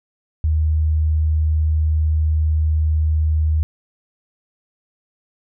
sine tone, 77.8 Hz, D#2, in tune, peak -14 dBFS, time 0.44-3.63 s, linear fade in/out 0 ms, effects none

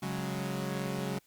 sawtooth chord, C# suspended fourth, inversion none, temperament equal, 138.59 / 185 / 207.7 Hz, C#3 / F#3 / G#3, 0 / 0 / 0 cents, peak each -33 / -32 / -35 dBFS, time 0.02-1.19 s, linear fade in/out 10 ms, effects white hiss -67 dBFS RMS until 1.26 s + Opus 48 kbps

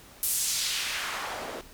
white noise with band-pass filter sweep, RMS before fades -31 dBFS, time 0.23-1.61 s, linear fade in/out 0 ms, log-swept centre 12000 to 410 Hz, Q 1.1, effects pink hiss -51 dBFS RMS until 1.73 s

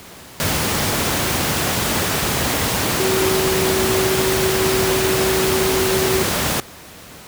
sine tone in noise, 379.3 Hz, F#4, 43 cents sharp, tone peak -18 dBFS, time 3-6.23 s, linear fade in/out 0 ms, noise pink, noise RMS -19 dBFS, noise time 0.4-6.6 s, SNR -2 dB, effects pink hiss -39 dBFS RMS until 7.27 s + high-pass 80 Hz 12 dB/octave

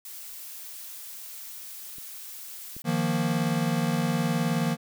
blue noise, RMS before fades -41 dBFS, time 0.05-2.82 s, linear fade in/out 2 ms
clicks, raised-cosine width 3 ms, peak -36 / -30 dBFS, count 2, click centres 1.984 / 2.766 s
square chord, Eb suspended second, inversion none, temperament equal, 155.56 / 174.61 / 233.1 Hz, Eb3 / F3 / Bb3, 0 / 0 / 0 cents, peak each -29 dBFS, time 2.84-4.77 s, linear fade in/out 50 ms
effects none

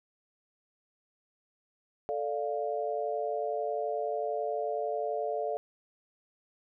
sine chord, D minor, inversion second, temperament equal, 440 / 587.3 / 698.5 Hz, A4 / D5 / F5, 0 / 0 / 0 cents, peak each -34 dBFS, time 2.09-5.57 s, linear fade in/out 0 ms, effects none

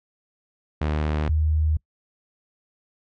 sawtooth / sine tone pair in turn, 76.1 / 77.65 Hz, D#2 / D#2, -38 / -3 cents, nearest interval unison, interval 35 cents, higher second, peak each -18 dBFS, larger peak neither, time 0.81-1.29 / 1.29-1.77 s, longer neither, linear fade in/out 5 ms, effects noise-tail reverb RT60 0.1 s tail -25 dB re dry + low-pass 3000 Hz 12 dB/octave

